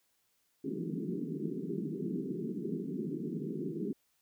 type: band-pass noise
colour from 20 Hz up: pink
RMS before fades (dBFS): -37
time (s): 0.64-3.93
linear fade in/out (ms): 5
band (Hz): 150 to 420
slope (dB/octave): 96
effects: white hiss -75 dBFS RMS until 4.21 s